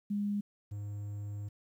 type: tone pair in turn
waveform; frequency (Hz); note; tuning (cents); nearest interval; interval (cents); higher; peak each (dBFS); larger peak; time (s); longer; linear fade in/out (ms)
sine / triangle; 204.4 / 102.61; G#3 / G#2; -27 / -20; octave; 1193; first; -30 / -35; first; 0.1-0.41 / 0.71-1.49; second; 10
effects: 11-bit